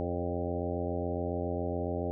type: harmonic tone with a mistuned harmonic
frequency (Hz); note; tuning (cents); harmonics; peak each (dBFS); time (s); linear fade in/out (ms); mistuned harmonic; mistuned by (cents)
87.2; F2; -2; 1 / 2 / 3 / 4 / 5 / 6 / 7 / 8 / 9; -36 / -40 / -38 / -39 / -38 / -40 / -39 / -46 / -43; 0-2.11; 0; 6; +37
effects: none